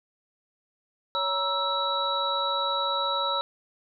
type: tone cluster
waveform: sine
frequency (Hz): 558 / 947 / 1321 / 3903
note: C#5 / A#5 / E6 / B7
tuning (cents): +11 / +27 / +3 / -21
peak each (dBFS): -32 / -30 / -29 / -29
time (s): 1.15-3.41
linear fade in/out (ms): 0
effects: none